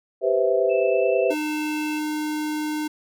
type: chord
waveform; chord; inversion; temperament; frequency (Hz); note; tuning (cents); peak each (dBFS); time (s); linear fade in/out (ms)
sine; C major seventh; second; equal with one note detuned; 392 / 493.9 / 523.3 / 655.8; G4 / B4 / C5 / E5; 0 / 0 / 0 / -9; -23; 0.21-1.35; 50
type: tone with pitch glide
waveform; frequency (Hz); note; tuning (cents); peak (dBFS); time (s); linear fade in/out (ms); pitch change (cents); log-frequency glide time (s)
sine; 2637 to 2655; E7 to E7; 0 to +12; -33; 0.69-2; 20; +12; 0.92-1.14
type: tone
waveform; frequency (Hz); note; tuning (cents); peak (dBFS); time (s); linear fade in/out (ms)
square; 304.2; D#4; -39; -25; 1.3-2.88; 10
effects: none